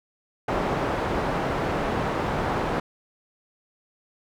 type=low-pass noise; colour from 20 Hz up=white; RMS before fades=-26 dBFS; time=0.48-2.8 s; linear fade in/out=5 ms; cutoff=890 Hz; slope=12 dB/octave; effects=none